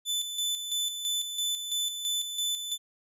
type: tone with tremolo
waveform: sawtooth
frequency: 3508 Hz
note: A7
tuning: 6 cents flat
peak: -24 dBFS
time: 0.05-2.78 s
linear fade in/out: 50 ms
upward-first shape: square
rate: 3 Hz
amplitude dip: 55%
effects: resampled to 32000 Hz